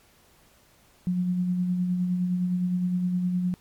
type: tone with tremolo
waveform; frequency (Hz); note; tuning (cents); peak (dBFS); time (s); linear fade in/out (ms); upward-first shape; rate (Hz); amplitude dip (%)
sine; 180; F#3; -47; -21; 1.07-3.54; 0; sine; 9.7; 35
effects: pink hiss -59 dBFS RMS until 3.6 s + MP3 96 kbps